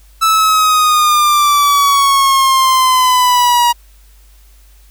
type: exponential sweep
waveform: 45% pulse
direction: down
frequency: 1317 to 952 Hz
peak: -8 dBFS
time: 0.21-3.73 s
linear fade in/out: 20 ms
effects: added 50 Hz sine -41 dBFS peak until 4.9 s + white hiss -51 dBFS RMS until 4.9 s